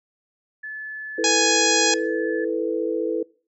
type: tone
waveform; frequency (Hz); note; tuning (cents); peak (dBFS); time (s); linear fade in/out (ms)
sine; 1730; A6; -30; -30; 0.63-2.45; 10
type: chord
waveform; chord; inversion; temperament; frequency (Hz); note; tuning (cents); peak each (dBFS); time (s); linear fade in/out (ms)
sine; E suspended fourth; none; just; 329.6 / 439.5 / 494.4; E4 / A4 / B4; 0 / -2 / +2; -26 / -25 / -26; 1.18-3.23; 5
type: harmonic tone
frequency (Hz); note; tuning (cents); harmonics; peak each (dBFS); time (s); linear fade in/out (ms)
830.6; G#5; 0; 1 / 2 / 3 / 4 / 5 / 6 / 7 / 8 / 9; -26 / -26 / -26 / -26 / -26 / -26 / -26 / -26 / -26; 1.24-1.94; 2
effects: noise-tail reverb RT60 0.4 s tail -23 dB re dry